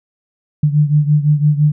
sine beating tone pair, 147.5 / 153.4 Hz, D3 / D#3, +8 / -24 cents, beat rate 5.9 Hz, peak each -11 / -15 dBFS, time 0.63-1.72 s, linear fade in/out 5 ms, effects none

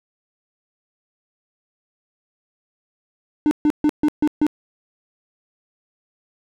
triangle tone bursts, 300 Hz, D4, 37 cents sharp, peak -11 dBFS, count 6, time 3.46-4.466 s, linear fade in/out 0 ms, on 51 ms, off 140 ms, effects none

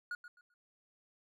triangle tone with echo, 1443 Hz, F#6, 44 cents flat, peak -35 dBFS, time 0.11-0.15 s, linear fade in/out 2 ms, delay 130 ms, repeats 3, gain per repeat -12 dB, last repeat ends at 0.54 s, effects none

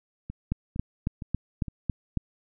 two click trains, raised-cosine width 5 ms, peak -23 / -13 dBFS, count 4 / 7, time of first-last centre 0.3-1.682 / 0.52-2.173 s, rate 2.17 / 3.63 Hz, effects none

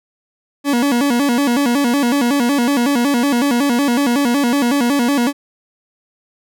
40% pulse tone with vibrato, 260.8 Hz, C4, 5 cents flat, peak -12 dBFS, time 0.64-5.33 s, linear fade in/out 50 ms, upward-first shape square, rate 5.4 Hz, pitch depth 150 cents each way, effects none

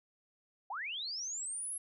sine linear sweep, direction up, 706 to 11175 Hz, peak -37 dBFS, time 0.7-1.78 s, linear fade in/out 5 ms, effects none

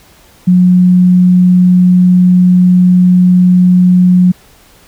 sine tone, 180.8 Hz, F#3, 40 cents flat, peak -3 dBFS, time 0.47-4.32 s, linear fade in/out 10 ms, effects pink hiss -43 dBFS RMS until 4.87 s

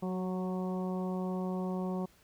harmonic tone with a mistuned harmonic, 184.2 Hz, F#3, 7 cents flat, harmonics 1 / 2 / 3 / 4 / 5 / 6, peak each -33 / -39 / -43 / -45 / -47 / -49 dBFS, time 0.02-2.06 s, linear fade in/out 10 ms, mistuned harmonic 2, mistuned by +16 cents, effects pink hiss -64 dBFS RMS until 2.23 s

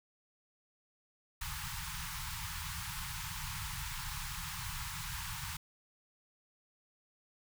pink band-stop noise, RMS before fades -41 dBFS, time 1.41-5.57 s, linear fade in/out 5 ms, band 170 to 840 Hz, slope 96 dB/octave, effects none

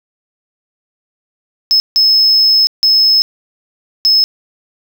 sine tone bursts at uneven times, 5190 Hz, E8, 28 cents flat, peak -4 dBFS, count 4, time 1.71-1.8 / 1.96-2.67 / 2.83-3.22 / 4.05-4.24 s, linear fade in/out 0 ms, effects tanh soft clip ceiling -5 dBFS + 7-bit

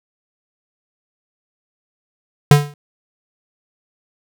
square tone with exponential decay, 145.5 Hz, D3, 16 cents flat, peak -3 dBFS, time 2.51-2.74 s, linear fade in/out 2 ms, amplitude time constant 49 ms, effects none

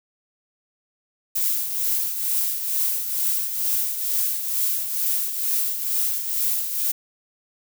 violet noise with tremolo, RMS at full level -21 dBFS, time 1.35-6.92 s, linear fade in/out 10 ms, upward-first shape triangle, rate 2.2 Hz, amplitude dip 60%, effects none

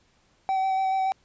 triangle tone with vibrato, 765 Hz, G5, 42 cents flat, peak -20 dBFS, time 0.49-1.12 s, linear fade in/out 0 ms, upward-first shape square, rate 7 Hz, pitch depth 11 cents each way, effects pink hiss -64 dBFS RMS until 1.24 s + resampled to 16000 Hz

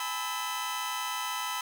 sawtooth tone cluster, 812 / 884 / 1000 / 1303 / 3121 Hz, G#5 / A5 / B5 / E6 / G7, -39 / +8 / +21 / -20 / -8 cents, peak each -39 / -38 / -31 / -33 / -37 dBFS, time 0-1.61 s, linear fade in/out 2 ms, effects none

